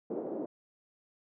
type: band-pass noise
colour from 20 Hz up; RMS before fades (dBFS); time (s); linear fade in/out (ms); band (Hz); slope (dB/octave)
white; -37; 0.1-0.46; 5; 250 to 500; 24
effects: none